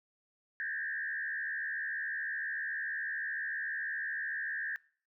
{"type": "tone with frequency modulation", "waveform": "sine", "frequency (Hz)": 1721, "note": "A6", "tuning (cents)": -39, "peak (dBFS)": -34, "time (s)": [0.6, 4.76], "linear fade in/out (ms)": 0, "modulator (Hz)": 73.7, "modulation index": 1.8, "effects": ["noise-tail reverb RT60 0.5 s tail -23 dB re dry"]}